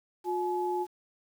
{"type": "tone pair together", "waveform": "sine", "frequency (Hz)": [358.3, 852.2], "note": ["F4", "G#5"], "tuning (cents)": [44, 44], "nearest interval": "octave + minor third", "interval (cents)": 1500, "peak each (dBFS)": [-30, -31], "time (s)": [0.24, 0.87], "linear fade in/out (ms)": 50, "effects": ["9-bit"]}